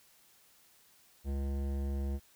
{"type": "tone with hard clipping", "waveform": "sine", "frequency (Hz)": 69.1, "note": "C#2", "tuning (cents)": -5, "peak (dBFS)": -34, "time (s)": [1.24, 2.2], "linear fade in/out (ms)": 50, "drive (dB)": 15, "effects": ["white hiss -64 dBFS RMS until 2.35 s"]}